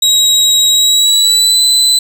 30% pulse tone with pitch glide, 3828 to 4016 Hz, A#7 to B7, +45 to +28 cents, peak -4 dBFS, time 0.02-1.99 s, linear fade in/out 5 ms, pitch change +83 cents, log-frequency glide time 0.73-1.63 s, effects none

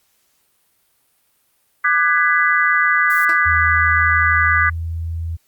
sine chord, G# half-diminished seventh, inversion second, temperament just, 1196.1 / 1495.1 / 1661.2 / 1993.5 Hz, D6 / F#6 / G#6 / B6, +31 / +18 / 0 / +16 cents, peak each -18 dBFS, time 1.84-4.7 s, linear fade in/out 10 ms
violet noise, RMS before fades -32 dBFS, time 3.1-3.25 s, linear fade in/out 2 ms
10% pulse tone with exponential decay, 329.6 Hz, E4, in tune, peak -17 dBFS, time 3.29-3.43 s, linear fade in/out 1 ms, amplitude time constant 30 ms
sine tone with pitch glide, 82 to 82.76 Hz, E2 to E2, -9 to +7 cents, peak -21 dBFS, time 3.45-5.37 s, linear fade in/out 20 ms, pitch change +16 cents, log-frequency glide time 4.42-4.63 s
effects white hiss -62 dBFS RMS until 5.47 s + Opus 48 kbps

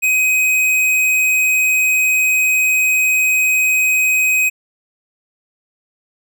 sine tone with hard clipping, 2518 Hz, D#7, 20 cents sharp, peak -13 dBFS, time 0.02-4.5 s, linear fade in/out 20 ms, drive 15 dB, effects none

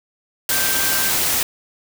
sine tone in noise, 1568 Hz, G6, in tune, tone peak -26 dBFS, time 0.51-1.1 s, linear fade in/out 2 ms, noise white, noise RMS -19 dBFS, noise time 0.49-1.43 s, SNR -10 dB, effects none

